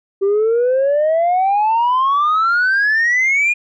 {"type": "exponential sweep", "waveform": "sine", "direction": "up", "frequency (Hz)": [386.6, 2455], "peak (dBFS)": -10, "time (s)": [0.21, 3.54], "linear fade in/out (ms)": 20, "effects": ["tanh soft clip ceiling -10 dBFS"]}